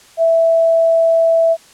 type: tone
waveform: sine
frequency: 659.3 Hz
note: E5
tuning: in tune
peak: -9 dBFS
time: 0.17-1.57 s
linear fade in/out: 50 ms
effects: white hiss -45 dBFS RMS until 1.73 s + low-pass 9000 Hz 12 dB/octave